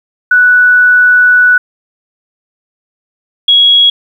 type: tone pair in turn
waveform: sine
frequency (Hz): 1480 / 3322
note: F#6 / G#7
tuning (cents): 0 / 0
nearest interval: octave + major second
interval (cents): 1400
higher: second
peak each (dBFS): -3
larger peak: neither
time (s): 0.31-1.58 / 3.48-3.9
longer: first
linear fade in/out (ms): 5
effects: 7-bit